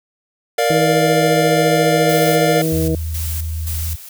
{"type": "chord", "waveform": "square", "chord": "Bb major", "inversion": "none", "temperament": "equal with one note detuned", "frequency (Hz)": [466.2, 587.3, 702.5], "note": ["Bb4", "D5", "F5"], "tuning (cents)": [0, 0, 10], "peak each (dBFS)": -19, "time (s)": [0.58, 2.62], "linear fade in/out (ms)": 5}
{"type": "harmonic tone", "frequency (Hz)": 160.2, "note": "E3", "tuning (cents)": -49, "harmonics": [1, 2, 3, 4], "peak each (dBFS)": [-19, -20, -21, -30], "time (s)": [0.7, 2.95], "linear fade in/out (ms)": 2}
{"type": "noise with tremolo", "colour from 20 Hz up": "blue", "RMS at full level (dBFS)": -27, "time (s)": [2.09, 4.09], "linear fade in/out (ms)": 2, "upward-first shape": "square", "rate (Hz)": 1.9, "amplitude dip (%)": 65}
{"type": "tone with pitch glide", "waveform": "sine", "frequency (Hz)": [80.9, 79.83], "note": ["E2", "D#2"], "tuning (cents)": [-32, 45], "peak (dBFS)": -20, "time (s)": [2.72, 3.96], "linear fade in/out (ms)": 10, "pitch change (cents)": -23, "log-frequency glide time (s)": [2.92, 3.11]}
{"effects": []}